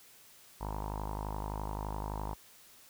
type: tone with low-pass filter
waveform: sawtooth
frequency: 51.7 Hz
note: G#1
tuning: 7 cents flat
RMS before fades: -38 dBFS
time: 0.6-2.35 s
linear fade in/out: 20 ms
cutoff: 940 Hz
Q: 7.2
effects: white hiss -58 dBFS RMS until 2.89 s